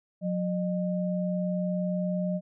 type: tone pair together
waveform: sine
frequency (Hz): 181.35 / 610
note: F#3 / D#5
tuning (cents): -34 / -34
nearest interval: octave + major sixth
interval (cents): 2100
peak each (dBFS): -27 / -32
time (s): 0.21-2.41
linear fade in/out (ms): 50
effects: none